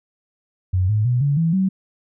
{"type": "tone with pitch steps", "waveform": "sine", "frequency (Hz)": [92.3, 106.64, 123.21, 142.35, 164.46, 190.01], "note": ["F#2", "G#2", "B2", "C#3", "E3", "F#3"], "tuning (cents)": [-4, 46, -4, 46, -4, 46], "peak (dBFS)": -15, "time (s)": [0.73, 1.69], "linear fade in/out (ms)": 10, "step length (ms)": 160, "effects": []}